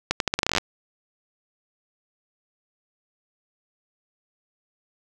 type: accelerating click train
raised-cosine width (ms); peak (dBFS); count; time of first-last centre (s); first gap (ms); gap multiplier
0.2; -3; 14; 0.11-0.582; 92; 0.82
effects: none